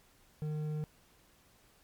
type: tone with hard clipping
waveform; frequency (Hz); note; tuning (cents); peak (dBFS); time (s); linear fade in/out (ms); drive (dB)
triangle; 152.5; D#3; -34; -35; 0.42-0.84; 0; 10
effects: pink hiss -65 dBFS RMS until 1.83 s + MP3 96 kbps